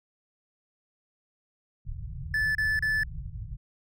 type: low-pass noise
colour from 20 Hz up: pink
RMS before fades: -37 dBFS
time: 1.85-3.57 s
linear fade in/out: 10 ms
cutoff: 160 Hz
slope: 96 dB/octave
type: tone bursts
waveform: triangle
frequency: 1742 Hz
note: A6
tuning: 18 cents flat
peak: -22 dBFS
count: 3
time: 2.34-3.034 s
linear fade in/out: 2 ms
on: 210 ms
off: 32 ms
effects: none